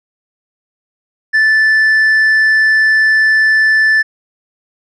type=tone with tanh clipping; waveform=sine; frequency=1755 Hz; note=A6; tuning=5 cents flat; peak=-8 dBFS; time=1.33-4.03 s; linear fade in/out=20 ms; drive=3 dB; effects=none